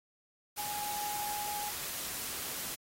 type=tone in noise; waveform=sine; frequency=830.6 Hz; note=G#5; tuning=in tune; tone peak=-37 dBFS; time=0.57-1.71 s; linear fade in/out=20 ms; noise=white; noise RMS=-39 dBFS; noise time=0.56-2.76 s; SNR=-1 dB; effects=AAC 48 kbps

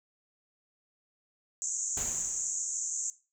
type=band-pass noise; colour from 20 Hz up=pink; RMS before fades=-34 dBFS; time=1.62-3.1 s; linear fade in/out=0 ms; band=6400 to 7500 Hz; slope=96 dB/octave
type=noise with exponential decay; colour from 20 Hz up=pink; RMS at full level=-39 dBFS; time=1.97-2.8 s; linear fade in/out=2 ms; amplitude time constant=180 ms
effects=noise-tail reverb RT60 0.3 s tail -17 dB re dry

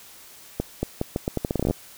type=accelerating click train; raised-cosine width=2 ms; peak=-10 dBFS; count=16; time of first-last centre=0.6-1.71 s; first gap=230 ms; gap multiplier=0.8; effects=white hiss -47 dBFS RMS until 1.97 s

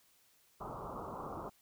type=low-pass noise; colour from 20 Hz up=white; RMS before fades=-44 dBFS; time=0.6-1.5 s; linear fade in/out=10 ms; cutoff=1300 Hz; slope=96 dB/octave; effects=white hiss -69 dBFS RMS until 1.61 s

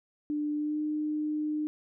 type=tone with pitch glide; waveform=sine; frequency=297.5 to 303.2 Hz; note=D4 to D#4; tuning=+22 to -45 cents; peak=-28 dBFS; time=0.3-1.67 s; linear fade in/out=0 ms; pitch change=+33 cents; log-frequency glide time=0.56-0.79 s; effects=none

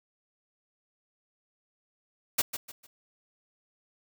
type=noise with echo; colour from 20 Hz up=white; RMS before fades=-24 dBFS; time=2.38-2.42 s; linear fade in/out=10 ms; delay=150 ms; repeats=3; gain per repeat=-10 dB; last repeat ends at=2.87 s; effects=none

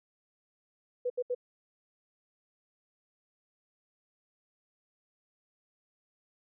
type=tone bursts; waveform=sine; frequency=493.9 Hz; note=B4; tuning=in tune; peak=-28 dBFS; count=3; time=1.05-1.349 s; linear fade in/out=10 ms; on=51 ms; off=73 ms; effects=none

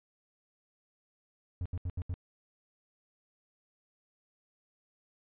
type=tone bursts; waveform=triangle; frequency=89.2 Hz; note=F2; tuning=37 cents sharp; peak=-30 dBFS; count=5; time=1.61-2.14 s; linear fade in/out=0 ms; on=46 ms; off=75 ms; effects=resampled to 8000 Hz

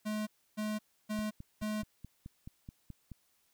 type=tone bursts; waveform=square; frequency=213.3 Hz; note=G#3; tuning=46 cents sharp; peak=-34 dBFS; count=4; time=0.05-1.83 s; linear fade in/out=20 ms; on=220 ms; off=300 ms
type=click train; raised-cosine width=5 ms; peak=-33 dBFS; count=10; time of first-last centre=1.19-3.117 s; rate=4.67 Hz
effects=white hiss -73 dBFS RMS until 3.53 s

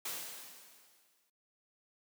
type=noise with exponential decay; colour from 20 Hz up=white; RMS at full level=-38 dBFS; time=0.05-1.3 s; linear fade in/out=5 ms; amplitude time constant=270 ms; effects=noise-tail reverb RT60 0.2 s tail -24 dB re dry + high-pass 200 Hz 12 dB/octave

